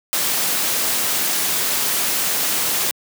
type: noise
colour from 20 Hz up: white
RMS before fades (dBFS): -20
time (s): 0.13-2.91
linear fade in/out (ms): 0
effects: high-pass 150 Hz 12 dB/octave